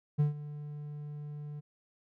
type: tone with ADSR envelope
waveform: triangle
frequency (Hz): 147.8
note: D3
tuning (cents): +11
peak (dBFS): -20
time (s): 0.18-1.61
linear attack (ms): 22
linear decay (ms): 130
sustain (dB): -17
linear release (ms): 21
effects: none